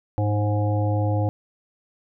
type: harmonic tone with a mistuned harmonic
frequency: 103.83 Hz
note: G#2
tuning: in tune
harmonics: 1 / 3 / 5 / 7 / 8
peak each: -20 / -29 / -29 / -32 / -34 dBFS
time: 0.18-1.29 s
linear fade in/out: 0 ms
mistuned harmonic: 5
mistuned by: +26 cents
effects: none